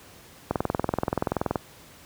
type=click train; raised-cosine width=1 ms; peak=-9 dBFS; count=23; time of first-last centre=0.51-1.558 s; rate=21 Hz; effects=pink hiss -50 dBFS RMS until 2.05 s + high-pass 60 Hz 12 dB/octave